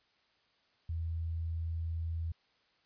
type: tone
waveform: sine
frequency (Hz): 82.41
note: E2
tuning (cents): 0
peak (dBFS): -33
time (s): 0.89-2.32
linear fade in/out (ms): 5
effects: white hiss -71 dBFS RMS until 2.85 s + resampled to 11025 Hz